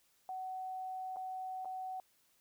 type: tone with dropouts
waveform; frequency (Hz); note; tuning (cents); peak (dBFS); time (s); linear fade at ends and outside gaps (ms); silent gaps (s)
sine; 750; F#5; +23; -39; 0.29-2; 1; 1.161-1.168 / 1.648-1.655
effects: white hiss -72 dBFS RMS until 2.4 s